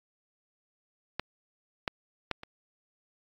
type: clicks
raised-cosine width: 0.3 ms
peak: -14 / -13 / -13 / -26 dBFS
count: 4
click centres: 1.196 / 1.878 / 2.313 / 2.434 s
effects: AAC 48 kbps